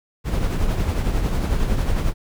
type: noise with tremolo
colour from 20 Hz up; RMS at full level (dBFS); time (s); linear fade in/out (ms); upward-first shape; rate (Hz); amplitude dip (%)
brown; -18; 0.24-2.14; 50; triangle; 11; 50
effects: none